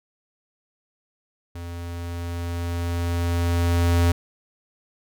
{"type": "tone with level ramp", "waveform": "square", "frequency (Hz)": 85.9, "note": "F2", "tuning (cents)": -28, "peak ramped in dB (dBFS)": [-33, -16], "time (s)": [1.55, 4.12], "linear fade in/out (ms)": 5, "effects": []}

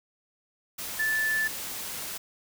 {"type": "tone in noise", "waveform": "sine", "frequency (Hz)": 1750, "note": "A6", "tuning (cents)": -10, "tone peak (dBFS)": -24, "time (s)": [0.99, 1.48], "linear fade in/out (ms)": 10, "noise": "white", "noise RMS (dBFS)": -36, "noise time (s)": [0.78, 2.18], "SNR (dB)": 9, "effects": []}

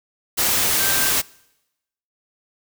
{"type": "tone in noise", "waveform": "sine", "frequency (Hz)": 1568, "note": "G6", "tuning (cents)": 0, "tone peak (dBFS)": -26, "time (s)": [0.79, 1.11], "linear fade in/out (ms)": 20, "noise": "white", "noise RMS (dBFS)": -19, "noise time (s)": [0.37, 1.22], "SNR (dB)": -10, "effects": ["noise-tail reverb RT60 0.9 s tail -24 dB re dry"]}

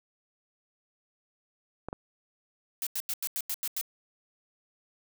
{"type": "clicks", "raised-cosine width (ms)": 1, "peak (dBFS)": -21, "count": 2, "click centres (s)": [1.886, 1.929]}
{"type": "noise bursts", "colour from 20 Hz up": "blue", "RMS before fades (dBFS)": -32, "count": 8, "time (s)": [2.82, 3.812], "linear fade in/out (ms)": 0, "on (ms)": 47, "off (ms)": 88}
{"effects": []}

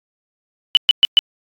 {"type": "tone bursts", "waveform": "sine", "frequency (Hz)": 2984, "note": "F#7", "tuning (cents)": 14, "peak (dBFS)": -6, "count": 4, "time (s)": [0.75, 1.19], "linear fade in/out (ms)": 0, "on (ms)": 20, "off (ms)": 120, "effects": ["AAC 64 kbps"]}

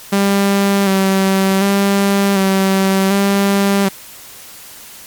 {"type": "tone with vibrato", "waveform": "sawtooth", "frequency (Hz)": 195.5, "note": "G3", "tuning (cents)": -4, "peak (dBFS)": -7, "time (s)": [0.12, 3.89], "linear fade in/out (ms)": 10, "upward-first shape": "square", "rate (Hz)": 0.67, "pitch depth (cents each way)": 27, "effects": ["white hiss -36 dBFS RMS until 5.06 s", "MP3 96 kbps"]}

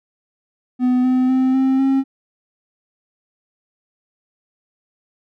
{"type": "tone with pitch steps", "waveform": "triangle", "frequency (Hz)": [250.9, 255.3, 259.7, 264.3, 268.9], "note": ["B3", "C4", "C4", "C4", "C4"], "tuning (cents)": [28, -42, -13, 18, 47], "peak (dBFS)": -11, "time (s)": [0.79, 2.04], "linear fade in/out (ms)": 50, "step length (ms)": 250, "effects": []}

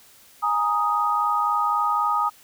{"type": "chord", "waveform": "sine", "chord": "Ab suspended second", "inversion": "none", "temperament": "just", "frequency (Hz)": [830.6, 934.4, 1245.9], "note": ["Ab5", "Bb5", "Eb6"], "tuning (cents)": [0, 4, 2], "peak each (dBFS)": [-26, -26, -21], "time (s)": [0.42, 2.3], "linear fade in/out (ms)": 20, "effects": ["white hiss -52 dBFS RMS until 2.43 s"]}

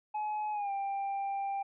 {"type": "tone with pitch glide", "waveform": "triangle", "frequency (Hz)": [848, 791.2], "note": ["G#5", "G5"], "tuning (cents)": [36, 16], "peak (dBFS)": -30, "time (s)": [0.14, 1.63], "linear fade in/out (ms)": 10, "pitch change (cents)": -120, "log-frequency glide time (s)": [0.52, 0.71], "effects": ["resampled to 8000 Hz"]}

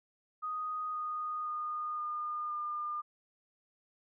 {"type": "tone with pitch steps", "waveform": "sine", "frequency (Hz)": [1244.5, 1234.5, 1224.5, 1214.7, 1204.9], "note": ["D#6", "D#6", "D#6", "D#6", "D6"], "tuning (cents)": [0, -14, -28, -42, 44], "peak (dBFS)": -34, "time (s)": [0.42, 3.02], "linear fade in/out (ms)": 20, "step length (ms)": 520, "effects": []}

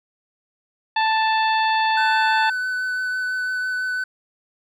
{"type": "harmonic tone", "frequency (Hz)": 881, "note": "A5", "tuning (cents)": 2, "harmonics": [1, 2, 3, 4, 5], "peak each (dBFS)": [-18, -24, -28, -30, -32], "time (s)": [0.96, 2.5], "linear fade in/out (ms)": 5}
{"type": "tone with vibrato", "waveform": "triangle", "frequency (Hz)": 1504, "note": "F#6", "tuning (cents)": 28, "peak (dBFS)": -20, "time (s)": [1.97, 4.04], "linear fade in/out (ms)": 5, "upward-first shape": "sine", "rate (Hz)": 6, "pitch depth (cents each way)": 11}
{"effects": []}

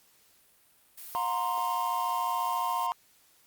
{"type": "noise", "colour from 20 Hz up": "blue", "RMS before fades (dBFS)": -44, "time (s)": [0.97, 2.87], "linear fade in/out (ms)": 10}
{"type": "chord", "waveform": "triangle", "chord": "F suspended fourth", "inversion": "none", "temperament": "equal with one note detuned", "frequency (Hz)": [715.6, 932.3, 1046.5], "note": ["F5", "Bb5", "C6"], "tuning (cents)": [42, 0, 0], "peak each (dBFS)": [-33, -29, -29], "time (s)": [1.15, 2.92], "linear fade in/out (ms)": 0}
{"effects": ["white hiss -63 dBFS RMS until 3.46 s", "Opus 48 kbps"]}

